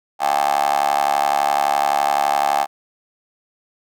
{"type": "tone with high-pass filter", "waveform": "15% pulse", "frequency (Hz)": 71.8, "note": "D2", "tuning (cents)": -39, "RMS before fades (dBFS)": -18, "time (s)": [0.19, 2.67], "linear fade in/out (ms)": 50, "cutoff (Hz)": 810, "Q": 7.7, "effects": []}